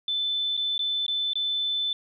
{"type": "tone with dropouts", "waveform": "sine", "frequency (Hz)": 3520, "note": "A7", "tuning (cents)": 0, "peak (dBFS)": -24, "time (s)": [0.08, 1.93], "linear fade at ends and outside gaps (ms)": 2, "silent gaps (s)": [[0.568, 0.575], [0.78, 0.792], [1.065, 1.081], [1.334, 1.355]], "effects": []}